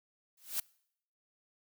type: noise with exponential growth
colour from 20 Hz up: blue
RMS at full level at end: -30 dBFS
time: 0.37-0.6 s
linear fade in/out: 5 ms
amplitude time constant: 50 ms
effects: noise-tail reverb RT60 0.7 s tail -25 dB re dry